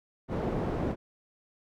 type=low-pass noise; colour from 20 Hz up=white; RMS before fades=-31 dBFS; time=0.28-0.96 s; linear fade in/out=50 ms; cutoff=440 Hz; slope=12 dB/octave; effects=none